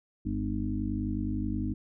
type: harmonic tone with a mistuned harmonic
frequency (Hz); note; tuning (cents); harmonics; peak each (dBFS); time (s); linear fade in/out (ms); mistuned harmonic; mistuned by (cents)
51; G#1; -31; 1 / 2 / 4 / 5 / 6; -35 / -35 / -35 / -35 / -35; 0.25-1.74; 10; 4; +27
effects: none